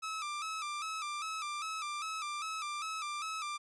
sawtooth tone with vibrato, 1238 Hz, D#6, 9 cents flat, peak -33 dBFS, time 0.02-3.58 s, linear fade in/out 20 ms, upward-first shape square, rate 2.5 Hz, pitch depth 75 cents each way, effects resampled to 22050 Hz

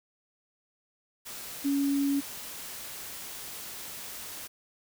sine tone in noise, 280 Hz, C#4, 18 cents sharp, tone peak -24 dBFS, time 1.64-2.21 s, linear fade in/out 20 ms, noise white, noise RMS -41 dBFS, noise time 1.25-4.48 s, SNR +14 dB, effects none

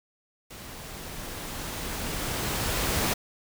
pink noise with level ramp, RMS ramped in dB -43 to -25 dBFS, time 0.5-3.14 s, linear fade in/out 10 ms, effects none

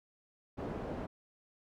white low-pass noise, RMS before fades -40 dBFS, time 0.57-1.07 s, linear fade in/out 20 ms, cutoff 520 Hz, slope 12 dB/octave, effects none

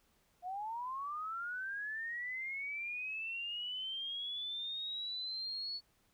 sine linear sweep, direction up, 700 to 4435 Hz, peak -38 dBFS, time 0.42-5.81 s, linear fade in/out 50 ms, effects pink hiss -73 dBFS RMS until 6.13 s

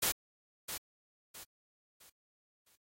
white noise with echo, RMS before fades -31 dBFS, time 0.02-0.12 s, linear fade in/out 10 ms, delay 660 ms, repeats 4, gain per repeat -9 dB, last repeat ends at 2.76 s, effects AAC 48 kbps

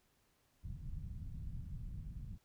pink low-pass noise, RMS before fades -45 dBFS, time 0.63-2.38 s, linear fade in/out 20 ms, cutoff 160 Hz, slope 24 dB/octave, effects pink hiss -75 dBFS RMS until 2.44 s

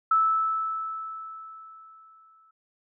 sine tone with exponential decay, 1311 Hz, E6, 10 cents flat, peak -17 dBFS, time 0.11-2.51 s, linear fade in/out 5 ms, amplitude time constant 520 ms, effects none

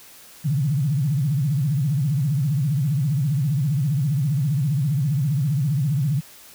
sine tone with vibrato, 142.1 Hz, C#3, 43 cents sharp, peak -18 dBFS, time 0.44-6.21 s, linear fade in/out 20 ms, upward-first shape sine, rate 15 Hz, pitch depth 220 cents each way, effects white hiss -46 dBFS RMS until 6.54 s

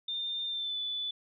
sine tone with pitch glide, 3608 to 3481 Hz, A7 to A7, +43 to -19 cents, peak -32 dBFS, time 0.08-1.11 s, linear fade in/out 5 ms, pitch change -62 cents, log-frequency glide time 0.47-0.79 s, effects none

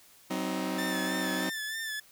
sawtooth chord, C diminished, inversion second, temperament just, 188.37 / 261.6 / 314 Hz, Gb3 / C4 / Eb4, +31 / 0 / +16 cents, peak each -31 dBFS, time 0.3-1.5 s, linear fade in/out 10 ms
sawtooth tone with vibrato, 1760 Hz, A6, in tune, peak -30 dBFS, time 0.78-2 s, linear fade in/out 5 ms, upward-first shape sine, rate 3.2 Hz, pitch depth 44 cents each way
effects white hiss -58 dBFS RMS until 2.11 s

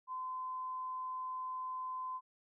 sine tone, 1026 Hz, C6, 34 cents flat, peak -38 dBFS, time 0.07-2.21 s, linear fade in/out 50 ms, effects none

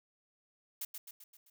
blue noise with echo, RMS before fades -39 dBFS, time 0.81-0.85 s, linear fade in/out 5 ms, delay 130 ms, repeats 5, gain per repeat -5 dB, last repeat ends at 1.5 s, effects none

